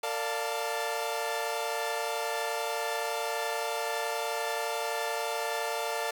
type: chord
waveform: sawtooth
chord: Bb major seventh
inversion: none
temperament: equal with one note detuned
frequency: 455.8 / 587.3 / 698.5 / 880 Hz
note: Bb4 / D5 / F5 / A5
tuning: -39 / 0 / 0 / 0 cents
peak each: -32 dBFS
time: 0.03-6.11 s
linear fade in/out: 5 ms
effects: none